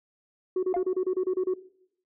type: tone bursts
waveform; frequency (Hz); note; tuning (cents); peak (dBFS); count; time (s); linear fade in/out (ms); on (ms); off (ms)
sine; 370; F#4; 0; -21; 10; 0.56-1.539; 5; 70; 31
type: tone with exponential decay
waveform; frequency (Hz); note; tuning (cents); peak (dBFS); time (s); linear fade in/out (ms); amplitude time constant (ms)
sine; 698.5; F5; 0; -21; 0.74-0.86; 1; 25
effects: noise-tail reverb RT60 0.7 s tail -18 dB re dry + tanh soft clip ceiling -21 dBFS

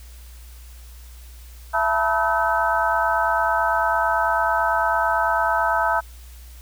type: tone cluster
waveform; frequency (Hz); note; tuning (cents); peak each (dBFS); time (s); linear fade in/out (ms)
sine; 671 / 877 / 966 / 1287 / 1529; E5 / A5 / B5 / E6 / G6; +31 / -6 / -39 / -42 / -44; -24; 1.73-6.01; 20
effects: added 60 Hz sine -39 dBFS peak until 6.61 s + white hiss -50 dBFS RMS until 6.61 s

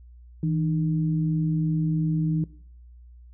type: tone pair together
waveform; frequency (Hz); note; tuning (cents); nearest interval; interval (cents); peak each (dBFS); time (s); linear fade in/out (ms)
sine; 160.93 / 303.8; E3 / D#4; -41 / -41; major seventh; 1100; -22 / -30; 0.43-2.44; 2
effects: noise-tail reverb RT60 0.7 s tail -21 dB re dry + added 60 Hz sine -45 dBFS peak until 3.33 s

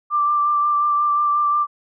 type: tone with vibrato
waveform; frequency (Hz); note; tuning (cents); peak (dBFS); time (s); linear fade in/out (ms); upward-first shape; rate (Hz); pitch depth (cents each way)
sine; 1179; D6; +6; -15; 0.1-1.67; 50; sine; 5.6; 16
effects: none

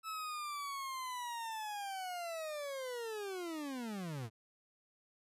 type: linear sweep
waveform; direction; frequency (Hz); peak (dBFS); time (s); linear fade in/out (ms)
40% pulse; down; 1312 to 104.1; -39; 0.03-4.3; 50
effects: resampled to 32000 Hz

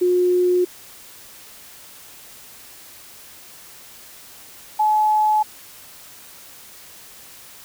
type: tone pair in turn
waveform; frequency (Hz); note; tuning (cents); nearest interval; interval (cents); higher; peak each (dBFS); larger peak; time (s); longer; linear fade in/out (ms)
sine; 359.5 / 855; F#4 / A5; -50 / -50; octave + minor third; 1500; second; -14; neither; 0.01-0.65 / 4.79-5.43; neither; 10
effects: white hiss -43 dBFS RMS until 7.64 s

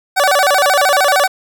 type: tone with vibrato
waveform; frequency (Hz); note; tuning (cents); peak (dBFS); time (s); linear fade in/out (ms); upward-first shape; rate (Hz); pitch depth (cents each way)
25% pulse; 659.3; E5; 0; -6; 0.16-1.28; 20; square; 13; 240
effects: none

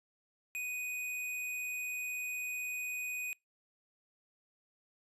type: tone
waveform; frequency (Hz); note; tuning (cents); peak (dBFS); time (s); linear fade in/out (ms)
square; 2489; D#7; 0; -37; 0.55-3.33; 0
effects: noise-tail reverb RT60 0.2 s tail -26 dB re dry + resampled to 32000 Hz

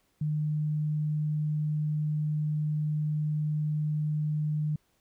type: tone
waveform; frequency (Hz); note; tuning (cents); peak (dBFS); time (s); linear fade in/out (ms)
sine; 151.7; D#3; -44; -26; 0.21-4.76; 5
effects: pink hiss -71 dBFS RMS until 5 s

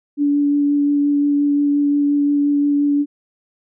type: tone with vibrato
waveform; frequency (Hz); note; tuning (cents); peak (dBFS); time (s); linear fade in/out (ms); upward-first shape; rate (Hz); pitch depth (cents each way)
sine; 288; D4; -34; -13; 0.17-3.06; 50; sine; 5.7; 9
effects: none

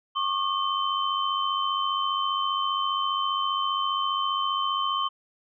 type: tone cluster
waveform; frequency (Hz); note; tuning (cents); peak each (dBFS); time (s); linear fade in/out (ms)
sine; 1095 / 1190 / 3082; C#6 / D6 / G7; -22 / +22 / -30; -26 / -30 / -30; 0.15-5.09; 20
effects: none

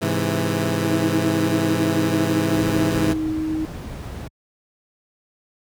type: chord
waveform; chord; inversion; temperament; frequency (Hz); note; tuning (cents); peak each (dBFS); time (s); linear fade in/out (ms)
15% pulse; Ab augmented; none; equal with one note detuned; 103.83 / 132.49 / 164.81; Ab2 / C3 / E3; 0 / +22 / 0; -17 / -20 / -17; 0.01-3.14; 20
type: tone with pitch glide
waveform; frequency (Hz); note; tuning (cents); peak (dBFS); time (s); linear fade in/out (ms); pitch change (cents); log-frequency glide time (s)
sine; 320 to 314.3; D#4 to D#4; +49 to +18; -21; 0.85-3.65; 0; -31; 1.06-3.25
type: noise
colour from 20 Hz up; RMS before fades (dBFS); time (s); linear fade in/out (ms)
brown; -28; 2.53-4.28; 5
effects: high-pass 60 Hz 12 dB/octave

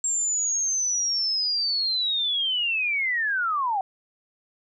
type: linear sweep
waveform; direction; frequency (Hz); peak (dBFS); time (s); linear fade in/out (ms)
sine; down; 7480 to 740; -22; 0.04-3.81; 2
effects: none

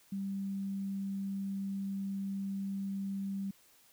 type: tone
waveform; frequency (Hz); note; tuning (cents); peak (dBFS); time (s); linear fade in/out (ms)
sine; 196; G3; 0; -34; 0.12-3.51; 5
effects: white hiss -64 dBFS RMS until 3.92 s

